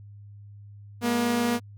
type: tone pair together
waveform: sawtooth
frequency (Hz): 211.7 / 238.8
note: G#3 / A#3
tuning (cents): +33 / +42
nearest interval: major second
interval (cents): 209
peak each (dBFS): -28 / -19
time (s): 1.01-1.6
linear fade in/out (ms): 50
effects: added 102 Hz sine -43 dBFS peak until 1.77 s